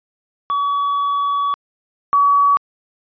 triangle / sine tone pair in turn, 1135 / 1135 Hz, C#6 / C#6, +41 / +41 cents, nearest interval unison, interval 0 cents, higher neither, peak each -14 / -10 dBFS, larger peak second, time 0.5-1.54 / 2.13-2.57 s, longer first, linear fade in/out 0 ms, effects resampled to 11025 Hz

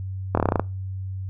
slowing click train, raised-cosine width 1 ms, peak -5 dBFS, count 9, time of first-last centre 0.35-0.596 s, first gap 24 ms, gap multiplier 1.07, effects noise-tail reverb RT60 0.3 s tail -24 dB re dry + added 95 Hz sine -28 dBFS peak until 1.29 s

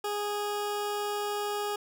20% pulse tone, 413.4 Hz, G#4, 8 cents flat, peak -25 dBFS, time 0.04-1.76 s, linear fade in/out 5 ms, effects none

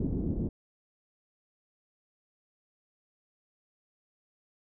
white low-pass noise, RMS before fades -31 dBFS, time 0-0.49 s, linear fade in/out 5 ms, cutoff 310 Hz, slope 24 dB/octave, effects none

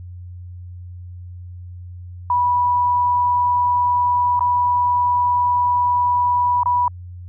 sine tone with dropouts, 979 Hz, B5, 15 cents flat, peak -14 dBFS, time 2.3-6.88 s, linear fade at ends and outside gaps 2 ms, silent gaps 4.394-4.407 / 6.633-6.658 s, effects added 89 Hz sine -32 dBFS peak until 7.28 s

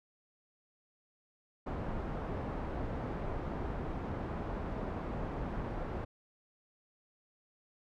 pink low-pass noise, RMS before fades -38 dBFS, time 1.66-6.05 s, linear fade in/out 10 ms, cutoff 990 Hz, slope 12 dB/octave, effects none

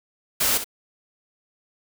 white noise with echo, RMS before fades -21 dBFS, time 0.4-0.58 s, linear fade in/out 10 ms, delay 64 ms, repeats 1, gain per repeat -10 dB, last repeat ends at 0.644 s, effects none

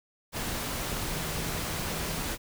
sine tone in noise, 160 Hz, D#3, 49 cents sharp, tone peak -40 dBFS, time 1.09-2.29 s, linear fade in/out 50 ms, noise pink, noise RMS -33 dBFS, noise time 0.32-2.38 s, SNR -10 dB, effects none

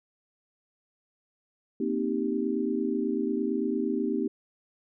sine chord, C minor seventh, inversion third, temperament equal, 233.1 / 261.6 / 311.1 / 392 Hz, Bb3 / C4 / Eb4 / G4, 0 / 0 / 0 / 0 cents, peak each -31 dBFS, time 1.8-4.28 s, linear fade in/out 5 ms, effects none

